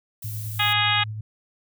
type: noise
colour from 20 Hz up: violet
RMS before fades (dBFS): -37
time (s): 0.22-0.73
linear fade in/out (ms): 5
type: tone with tremolo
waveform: sine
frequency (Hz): 107.6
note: A2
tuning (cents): -38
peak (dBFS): -28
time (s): 0.24-1.21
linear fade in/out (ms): 5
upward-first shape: sine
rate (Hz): 9.6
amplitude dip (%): 30
type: harmonic tone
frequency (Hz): 414.9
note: G#4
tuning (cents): -2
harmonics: 2 / 3 / 4 / 5 / 6 / 7 / 8 / 9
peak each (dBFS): -27 / -27 / -27 / -27 / -27 / -27 / -27 / -27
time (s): 0.59-1.04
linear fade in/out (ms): 10
effects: none